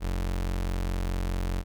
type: tone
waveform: 35% pulse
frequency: 44.86 Hz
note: F1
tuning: 47 cents sharp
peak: -25 dBFS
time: 0-1.64 s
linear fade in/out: 50 ms
effects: none

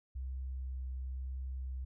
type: tone with vibrato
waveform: sine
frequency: 64.8 Hz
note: C2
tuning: 16 cents flat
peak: -37 dBFS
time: 0.15-1.85 s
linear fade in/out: 10 ms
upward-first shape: triangle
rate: 1 Hz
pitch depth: 12 cents each way
effects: none

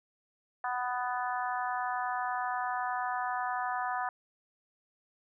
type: harmonic tone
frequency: 248.3 Hz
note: B3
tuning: 9 cents sharp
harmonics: 3 / 4 / 5 / 6 / 7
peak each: -34 / -36 / -38 / -40 / -41 dBFS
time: 0.64-4.09 s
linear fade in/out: 2 ms
effects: none

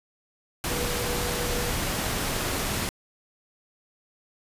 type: tone in noise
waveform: sine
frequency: 484.6 Hz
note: B4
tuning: 33 cents flat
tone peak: -33 dBFS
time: 0.7-1.71 s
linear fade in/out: 0 ms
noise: pink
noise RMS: -28 dBFS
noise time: 0.64-2.89 s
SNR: -8 dB
effects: resampled to 32000 Hz

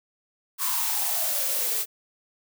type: noise with high-pass filter sweep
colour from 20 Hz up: blue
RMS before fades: -26 dBFS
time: 0.58-1.86 s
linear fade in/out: 50 ms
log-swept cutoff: 1100 to 410 Hz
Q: 8.9
effects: none

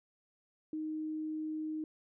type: tone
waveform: sine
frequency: 311.1 Hz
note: D#4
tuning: in tune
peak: -35 dBFS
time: 0.73-1.84 s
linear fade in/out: 2 ms
effects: none

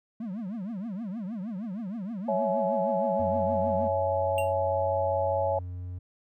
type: tone with vibrato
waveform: triangle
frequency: 207.4 Hz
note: G#3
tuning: 2 cents flat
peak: -30 dBFS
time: 0.2-3.88 s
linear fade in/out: 5 ms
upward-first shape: triangle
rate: 6.4 Hz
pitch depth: 300 cents each way
type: chord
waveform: sine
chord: C# minor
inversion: none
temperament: equal with one note detuned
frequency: 554.4 / 659.3 / 846.6 Hz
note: C#5 / E5 / G#5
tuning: 0 / 0 / +33 cents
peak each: -27 / -30 / -30 dBFS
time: 2.28-5.59 s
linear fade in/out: 5 ms
type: tone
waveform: triangle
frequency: 89.8 Hz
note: F2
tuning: 49 cents sharp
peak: -32 dBFS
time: 3.19-5.99 s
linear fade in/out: 10 ms
type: tone with exponential decay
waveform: square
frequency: 2767 Hz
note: F7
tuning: 17 cents flat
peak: -30 dBFS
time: 4.38-4.53 s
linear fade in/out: 1 ms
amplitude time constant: 32 ms
effects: none

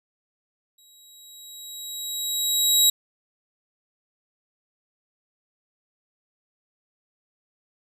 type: tone with exponential growth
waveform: 20% pulse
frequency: 3850 Hz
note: B7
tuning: 45 cents flat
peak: -8 dBFS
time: 0.78-2.9 s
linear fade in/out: 5 ms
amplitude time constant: 460 ms
effects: none

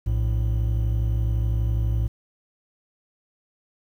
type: tone pair together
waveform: triangle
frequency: 58.59 / 110.6 Hz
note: A#1 / A2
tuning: +9 / +9 cents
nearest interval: major seventh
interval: 1100 cents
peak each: -20 / -22 dBFS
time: 0.06-2.08 s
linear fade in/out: 10 ms
effects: 9-bit

